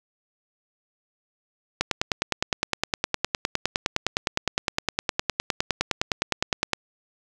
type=click train; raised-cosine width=0.2 ms; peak=-4 dBFS; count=49; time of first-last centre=1.81-6.733 s; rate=9.75 Hz; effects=none